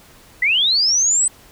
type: linear sweep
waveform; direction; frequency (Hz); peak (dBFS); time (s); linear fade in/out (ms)
sine; up; 1931 to 8190; -13; 0.42-1.28; 5
effects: pink hiss -47 dBFS RMS until 1.51 s